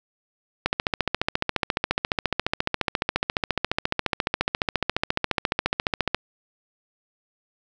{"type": "click train", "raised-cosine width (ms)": 0.3, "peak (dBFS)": -5, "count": 80, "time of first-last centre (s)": [0.66, 6.146], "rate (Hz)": 14.4, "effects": []}